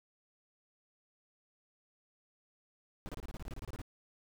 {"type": "noise bursts", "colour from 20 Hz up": "brown", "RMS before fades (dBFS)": -42, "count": 14, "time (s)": [3.06, 3.817], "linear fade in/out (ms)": 0, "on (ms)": 29, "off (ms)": 27, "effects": []}